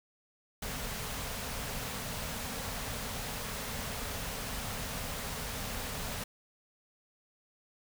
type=band-stop noise; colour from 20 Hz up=pink; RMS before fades=-38 dBFS; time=0.62-6.24 s; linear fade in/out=5 ms; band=280 to 400 Hz; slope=96 dB/octave; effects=none